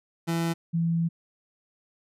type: tone pair in turn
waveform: 30% pulse / sine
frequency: 166.9 / 166.9 Hz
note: E3 / E3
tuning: +22 / +22 cents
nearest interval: unison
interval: 0 cents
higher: neither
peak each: -22 dBFS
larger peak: neither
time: 0.27-0.54 / 0.73-1.09 s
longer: second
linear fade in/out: 20 ms
effects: resampled to 32000 Hz